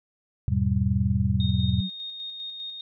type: chord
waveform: sine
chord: E major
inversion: none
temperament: just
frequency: 82.41 / 103.01 / 123.61 Hz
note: E2 / G#2 / B2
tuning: 0 / -14 / +2 cents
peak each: -26 dBFS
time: 0.48-1.81 s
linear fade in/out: 0 ms
type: tone with pitch glide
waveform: sine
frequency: 194.3 to 187.36 Hz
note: G3 to F#3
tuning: -15 to +22 cents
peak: -26 dBFS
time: 0.49-1.9 s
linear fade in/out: 50 ms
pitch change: -63 cents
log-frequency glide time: 1.25-1.61 s
type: tone with tremolo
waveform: sine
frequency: 3700 Hz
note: A#7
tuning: 14 cents flat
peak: -32 dBFS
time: 1.4-2.81 s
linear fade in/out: 2 ms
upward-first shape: square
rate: 5 Hz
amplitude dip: 35%
effects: none